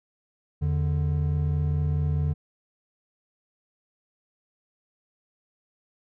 triangle tone pair together, 82.7 / 147.35 Hz, E2 / D3, +6 / +6 cents, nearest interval minor seventh, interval 1000 cents, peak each -23 dBFS, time 0.61-2.34 s, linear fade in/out 20 ms, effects none

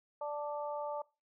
harmonic tone, 293.7 Hz, D4, in tune, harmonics 2 / 3 / 4, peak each -38 / -40 / -46 dBFS, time 0.21-1.02 s, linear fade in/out 5 ms, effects noise-tail reverb RT60 0.3 s tail -23 dB re dry

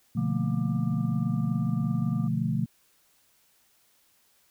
sine chord, B half-diminished seventh, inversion none, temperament equal, 123.47 / 146.83 / 174.61 / 220 Hz, B2 / D3 / F3 / A3, 0 / 0 / 0 / 0 cents, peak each -30 dBFS, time 0.15-2.66 s, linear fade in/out 10 ms
harmonic tone, 237.5 Hz, A#3, 33 cents sharp, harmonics 1 / 3 / 5, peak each -37 / -50 / -46 dBFS, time 0.17-2.28 s, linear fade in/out 5 ms
effects white hiss -65 dBFS RMS until 4.5 s

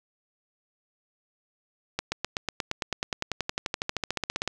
accelerating click train, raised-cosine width 0.2 ms, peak -10 dBFS, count 29, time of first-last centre 1.99-4.476 s, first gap 130 ms, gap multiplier 0.97, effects none

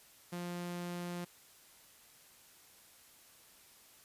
sawtooth tone, 175.4 Hz, F3, 8 cents sharp, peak -35 dBFS, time 0.32-1.25 s, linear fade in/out 10 ms, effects white hiss -61 dBFS RMS until 4.04 s + resampled to 32000 Hz

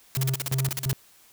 white noise bursts, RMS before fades -29 dBFS, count 13, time 0.15-0.915 s, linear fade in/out 0 ms, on 21 ms, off 41 ms
triangle tone with tremolo, 132.7 Hz, C3, 25 cents sharp, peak -21 dBFS, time 0.17-0.93 s, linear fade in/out 0 ms, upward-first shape square, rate 2.9 Hz, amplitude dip 80%
effects white hiss -56 dBFS RMS until 1.32 s

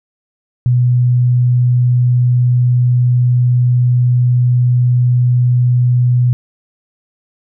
sine tone, 123.47 Hz, B2, in tune, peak -8 dBFS, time 0.66-6.33 s, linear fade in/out 0 ms, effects none

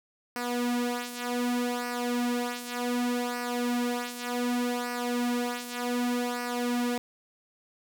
sawtooth tone with flanger, 243.4 Hz, B3, 25 cents flat, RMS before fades -30 dBFS, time 0.36-6.98 s, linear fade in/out 0 ms, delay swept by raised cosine 0.28 to 4.08 ms, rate 0.66 Hz, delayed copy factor -0.7, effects none

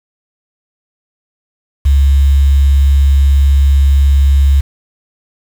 sine tone with quantisation, 69.3 Hz, C#2, in tune, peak -5 dBFS, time 1.85-4.61 s, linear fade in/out 10 ms, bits 5, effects none

